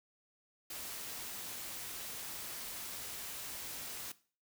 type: noise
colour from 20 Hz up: white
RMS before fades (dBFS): -44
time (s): 0.7-4.12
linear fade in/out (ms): 5
effects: noise-tail reverb RT60 0.4 s tail -18 dB re dry